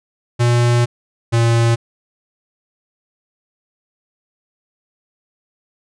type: tone pair in turn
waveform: square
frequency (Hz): 120 / 116.38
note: B2 / A#2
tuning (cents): -49 / -2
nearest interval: minor second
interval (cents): 53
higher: first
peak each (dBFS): -12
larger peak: neither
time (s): 0.39-0.86 / 1.32-1.76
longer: first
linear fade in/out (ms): 20
effects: resampled to 22050 Hz